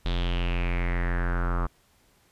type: tone with low-pass filter sweep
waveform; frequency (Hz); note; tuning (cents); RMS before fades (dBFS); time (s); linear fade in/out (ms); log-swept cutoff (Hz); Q
square; 43.65; F1; 0; -26; 0.05-1.67; 10; 3700 to 1200; 5.3
effects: pink hiss -63 dBFS RMS until 2.31 s + resampled to 32000 Hz